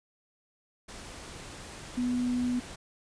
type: tone in noise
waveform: sine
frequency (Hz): 246.9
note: B3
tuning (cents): 0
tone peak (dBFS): -26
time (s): 1.97-2.6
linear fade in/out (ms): 10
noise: pink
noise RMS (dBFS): -44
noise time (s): 0.88-2.76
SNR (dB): +15
effects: resampled to 22050 Hz